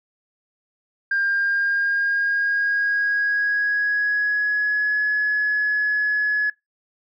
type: tone with pitch glide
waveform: sine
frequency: 1600 to 1695.1 Hz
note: G6 to G#6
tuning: +35 to +35 cents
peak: -17 dBFS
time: 1.11-6.5 s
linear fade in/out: 5 ms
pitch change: +100 cents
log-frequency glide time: 1.23-5.02 s
effects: noise-tail reverb RT60 0.2 s tail -26 dB re dry + tanh soft clip ceiling -14 dBFS